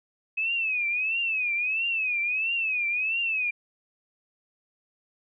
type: tone with vibrato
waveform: sine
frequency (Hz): 2556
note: D#7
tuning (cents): +46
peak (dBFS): -24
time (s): 0.37-3.51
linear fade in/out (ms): 10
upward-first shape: triangle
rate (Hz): 1.5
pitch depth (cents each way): 160
effects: none